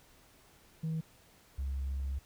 sine tone pair in turn, 160.1 / 67.86 Hz, D#3 / C#2, +50 / -36 cents, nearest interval octave + minor third, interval 1486 cents, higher first, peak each -30 / -31 dBFS, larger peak first, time 0.83-1.01 / 1.58-2.19 s, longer second, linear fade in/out 10 ms, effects tanh soft clip ceiling -30 dBFS + pink hiss -62 dBFS RMS until 2.25 s

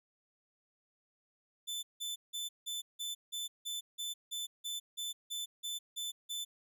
sawtooth tone bursts, 3520 Hz, A7, in tune, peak -34 dBFS, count 15, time 1.67-6.45 s, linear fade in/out 20 ms, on 160 ms, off 170 ms, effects none

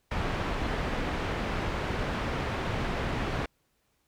pink low-pass noise, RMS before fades -31 dBFS, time 0.11-3.46 s, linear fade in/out 5 ms, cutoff 2400 Hz, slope 12 dB/octave, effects pink hiss -73 dBFS RMS until 4.07 s

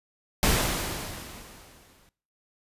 pink noise with exponential decay, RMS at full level -21 dBFS, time 0.43-2.09 s, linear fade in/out 0 ms, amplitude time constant 360 ms, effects noise-tail reverb RT60 0.5 s tail -22 dB re dry + resampled to 32000 Hz

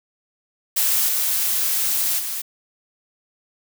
blue noise with level steps, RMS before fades -19 / -21 / -27 dBFS, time 0.76-2.42 s, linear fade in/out 10 ms, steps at 1.07 / 2.18 s, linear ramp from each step 20 ms, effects none

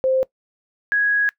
sine tone pair in turn, 523.3 / 1661.4 Hz, C5 / G#6, 0 / 0 cents, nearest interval octave + minor sixth, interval 2000 cents, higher second, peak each -15 dBFS, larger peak neither, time 0.04-0.23 / 0.92-1.29 s, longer second, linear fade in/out 0 ms, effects noise-tail reverb RT60 0.1 s tail -21 dB re dry

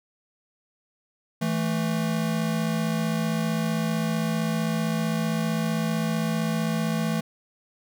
square tone pair together, 164.5 / 220 Hz, E3 / A3, -3 / 0 cents, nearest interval perfect fourth, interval 503 cents, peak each -27 dBFS, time 1.41-7.21 s, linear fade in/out 10 ms, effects none

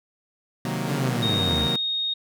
sawtooth chord, C half-diminished seventh, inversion none, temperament equal, 130.81 / 155.56 / 185 / 233.1 Hz, C3 / Eb3 / Gb3 / Bb3, 0 / 0 / 0 / 0 cents, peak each -27 dBFS, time 0.65-1.76 s, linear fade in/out 2 ms
sawtooth linear sweep, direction down, 151.5 to 68.6 Hz, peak -22 dBFS, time 0.85-1.69 s, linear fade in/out 50 ms
sine tone, 3721 Hz, A#7, 4 cents flat, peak -23 dBFS, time 1.22-2.14 s, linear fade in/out 10 ms
effects none

